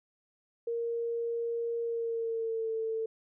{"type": "tone with pitch glide", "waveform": "sine", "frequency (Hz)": [466.2, 446.2], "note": ["A#4", "A4"], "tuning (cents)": [0, 24], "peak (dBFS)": -30, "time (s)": [0.67, 3.06], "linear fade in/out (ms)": 5, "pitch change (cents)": -76, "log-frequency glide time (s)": [1.82, 2.73], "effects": []}